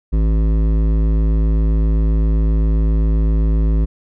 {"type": "tone with hard clipping", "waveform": "sine", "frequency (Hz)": 53.8, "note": "A1", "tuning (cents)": -38, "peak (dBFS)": -14, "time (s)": [0.12, 3.86], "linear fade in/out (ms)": 20, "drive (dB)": 13, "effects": []}